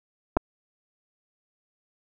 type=clicks; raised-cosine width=1 ms; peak=-8 dBFS; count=2; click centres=0.368 / 0.371 s; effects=none